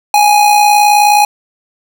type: tone with amplitude modulation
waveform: square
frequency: 830.6 Hz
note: G#5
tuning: in tune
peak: -4 dBFS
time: 0.14-1.25 s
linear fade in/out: 2 ms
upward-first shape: sine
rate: 59.5 Hz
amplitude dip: 45%
effects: none